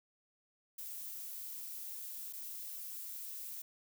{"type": "noise with dropouts", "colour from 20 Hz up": "violet", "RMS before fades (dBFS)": -45, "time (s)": [0.78, 3.62], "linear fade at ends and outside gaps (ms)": 5, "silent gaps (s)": [2.327, 2.333], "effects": []}